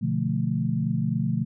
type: chord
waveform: sine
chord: B half-diminished seventh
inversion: none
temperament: equal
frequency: 123.47 / 146.83 / 174.61 / 220 Hz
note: B2 / D3 / F3 / A3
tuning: 0 / 0 / 0 / 0 cents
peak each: -28 dBFS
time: 0.01-1.45 s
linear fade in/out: 20 ms
effects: none